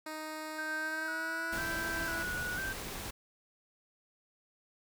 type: tone with pitch glide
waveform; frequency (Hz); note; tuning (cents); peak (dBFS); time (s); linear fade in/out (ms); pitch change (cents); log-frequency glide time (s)
10% pulse; 311.1 to 331.5; D#4 to E4; 0 to +10; -31; 0.06-2.23; 5; +110; 0.76-1.54
type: tone with vibrato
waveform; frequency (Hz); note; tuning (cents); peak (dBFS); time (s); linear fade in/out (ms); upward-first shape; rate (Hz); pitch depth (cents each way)
sine; 1512; F#6; +37; -35; 0.58-2.73; 10; square; 1; 55
type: noise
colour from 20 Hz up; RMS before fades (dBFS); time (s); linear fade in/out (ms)
pink; -41; 1.52-3.11; 10
effects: none